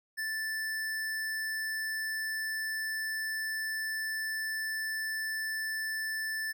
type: tone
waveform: square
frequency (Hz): 1760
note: A6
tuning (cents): 0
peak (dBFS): -33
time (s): 0.17-6.53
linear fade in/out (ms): 20
effects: none